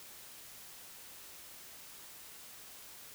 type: silence
effects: white hiss -52 dBFS RMS until 3.14 s